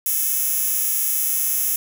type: tone with high-pass filter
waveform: 10% pulse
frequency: 435.5 Hz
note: A4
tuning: 18 cents flat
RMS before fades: -21 dBFS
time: 0.06-1.76 s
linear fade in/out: 2 ms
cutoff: 12000 Hz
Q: 0.9
effects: none